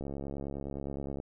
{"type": "click train", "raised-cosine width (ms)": 2, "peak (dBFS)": -25, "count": 84, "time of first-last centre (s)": [0.01, 1.201], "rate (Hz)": 69.7, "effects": []}